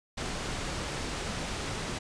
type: low-pass noise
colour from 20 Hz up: pink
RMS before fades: -35 dBFS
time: 0.17-1.99 s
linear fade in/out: 10 ms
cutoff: 7900 Hz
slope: 12 dB/octave
effects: resampled to 22050 Hz